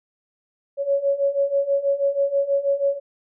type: beating tone pair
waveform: sine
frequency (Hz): 554.4 / 560.6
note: C#5 / C#5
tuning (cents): 0 / +19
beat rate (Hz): 6.2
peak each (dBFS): -23 / -20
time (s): 0.77-3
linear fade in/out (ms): 50
effects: none